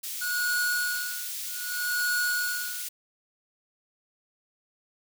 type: high-pass noise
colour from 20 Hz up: white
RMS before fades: -35 dBFS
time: 0.03-2.89 s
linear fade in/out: 10 ms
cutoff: 3100 Hz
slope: 12 dB/octave
type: tone with tremolo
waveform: square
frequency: 1455 Hz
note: F#6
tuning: 29 cents flat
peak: -25 dBFS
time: 0.21-2.89 s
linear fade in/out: 10 ms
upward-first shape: sine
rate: 0.64 Hz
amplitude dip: 100%
effects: none